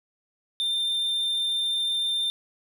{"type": "tone", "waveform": "triangle", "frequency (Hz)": 3593, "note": "A7", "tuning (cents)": 36, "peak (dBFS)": -22, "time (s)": [0.6, 2.3], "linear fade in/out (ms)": 0, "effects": []}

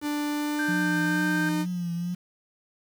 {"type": "tone with pitch glide", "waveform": "45% pulse", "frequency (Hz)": [294.8, 305], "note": ["D4", "D#4"], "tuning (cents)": [7, -34], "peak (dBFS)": -26, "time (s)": [0.01, 1.66], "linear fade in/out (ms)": 50, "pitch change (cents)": 59, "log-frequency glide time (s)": [0.29, 1.47]}
{"type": "tone", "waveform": "sine", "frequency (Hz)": 1566, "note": "G6", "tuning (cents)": -2, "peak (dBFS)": -27, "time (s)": [0.59, 1.49], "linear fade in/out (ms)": 2}
{"type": "tone with vibrato", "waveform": "sine", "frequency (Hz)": 174.9, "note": "F3", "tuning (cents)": 3, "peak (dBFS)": -27, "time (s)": [0.68, 2.15], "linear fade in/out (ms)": 10, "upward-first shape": "triangle", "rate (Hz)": 2.2, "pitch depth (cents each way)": 56}
{"effects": ["8-bit"]}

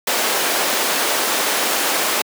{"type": "high-pass noise", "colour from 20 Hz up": "pink", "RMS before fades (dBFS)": -19, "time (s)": [0.07, 2.22], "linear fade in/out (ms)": 5, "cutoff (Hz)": 410, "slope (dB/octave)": 12, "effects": ["high-pass 200 Hz 12 dB/octave"]}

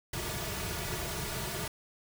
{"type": "noise with comb filter", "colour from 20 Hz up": "pink", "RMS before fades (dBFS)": -36, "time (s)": [0.13, 1.68], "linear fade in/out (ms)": 5, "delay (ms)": 3.8, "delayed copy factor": -0.85, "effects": []}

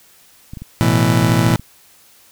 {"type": "clicks", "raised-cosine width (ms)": 5, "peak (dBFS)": -18, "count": 10, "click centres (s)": [0.535, 0.572, 0.62, 0.941, 1.229, 1.296, 1.475, 1.507, 1.544, 1.596]}
{"type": "chord", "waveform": "30% pulse", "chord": "A suspended second", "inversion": "none", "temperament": "just", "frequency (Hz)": [110, 123.75, 165], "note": ["A2", "B2", "E3"], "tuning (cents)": [0, 4, 2], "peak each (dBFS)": -14, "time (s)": [0.81, 1.56], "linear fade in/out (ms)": 0}
{"effects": ["white hiss -49 dBFS RMS until 2.31 s"]}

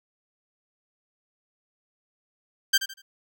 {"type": "tone with echo", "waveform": "15% pulse", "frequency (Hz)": 1577, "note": "G6", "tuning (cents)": 10, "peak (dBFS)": -10, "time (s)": [2.73, 2.78], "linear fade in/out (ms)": 10, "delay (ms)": 80, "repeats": 3, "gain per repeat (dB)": -11, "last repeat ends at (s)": 3.02, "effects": []}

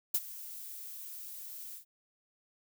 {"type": "noise with ADSR envelope", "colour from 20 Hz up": "violet", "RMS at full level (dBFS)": -27, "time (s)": [0.14, 1.85], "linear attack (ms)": 7, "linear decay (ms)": 45, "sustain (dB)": -18, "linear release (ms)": 110, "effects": []}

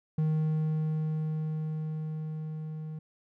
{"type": "tone with level ramp", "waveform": "triangle", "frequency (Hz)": 156, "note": "D#3", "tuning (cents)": 5, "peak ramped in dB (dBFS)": [-22, -34], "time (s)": [0.18, 2.99], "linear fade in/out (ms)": 5, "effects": []}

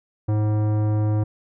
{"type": "tone with tanh clipping", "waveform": "sine", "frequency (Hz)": 106.4, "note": "G#2", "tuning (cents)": 42, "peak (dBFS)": -20, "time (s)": [0.28, 1.24], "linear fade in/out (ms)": 10, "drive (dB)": 16, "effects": []}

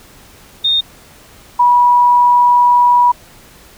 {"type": "tone pair in turn", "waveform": "sine", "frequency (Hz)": [3673, 972.9], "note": ["A#7", "B5"], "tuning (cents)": [-26, -26], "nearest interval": "octave + major seventh", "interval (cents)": 2300, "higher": "first", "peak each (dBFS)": [-10, -6], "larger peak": "second", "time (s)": [[0.64, 0.81], [1.59, 3.12]], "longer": "second", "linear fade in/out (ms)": 10, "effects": ["pink hiss -42 dBFS RMS until 3.77 s"]}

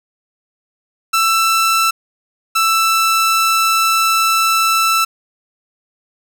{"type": "tone pair in turn", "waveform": "sawtooth", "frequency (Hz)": [1331, 1325.5], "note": ["E6", "E6"], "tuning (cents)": [16, 9], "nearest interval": "unison", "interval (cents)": 7, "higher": "first", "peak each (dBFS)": -8, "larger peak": "neither", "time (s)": [[1.13, 1.91], [2.55, 5.05]], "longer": "second", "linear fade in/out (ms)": 10, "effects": []}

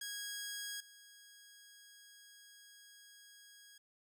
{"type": "tone with level steps", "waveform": "10% pulse", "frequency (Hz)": 1650, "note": "G#6", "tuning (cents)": -12, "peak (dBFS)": [-33, -49], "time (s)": [0.01, 3.78], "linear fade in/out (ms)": 5, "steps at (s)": 0.8, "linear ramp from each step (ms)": 5, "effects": []}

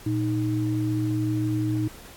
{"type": "tone pair together", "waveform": "sine", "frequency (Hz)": [116.39, 311.1], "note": ["A#2", "D#4"], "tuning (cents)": [-2, 0], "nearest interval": "octave + perfect fourth", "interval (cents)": 1702, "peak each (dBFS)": [-25, -25], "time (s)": [0.06, 1.88], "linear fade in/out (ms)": 5, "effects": ["pink hiss -46 dBFS RMS until 2.16 s", "AAC 64 kbps"]}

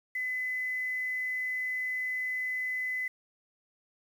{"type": "tone with quantisation", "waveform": "sine", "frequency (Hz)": 2015, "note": "B6", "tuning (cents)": 34, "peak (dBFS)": -30, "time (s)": [0.15, 3.08], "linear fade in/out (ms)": 5, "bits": 9, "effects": []}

